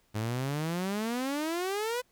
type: exponential sweep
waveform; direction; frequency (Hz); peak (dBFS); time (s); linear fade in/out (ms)
sawtooth; up; 103.83 to 507; -26; 0.14-2.02; 20
effects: pink hiss -69 dBFS RMS until 2.11 s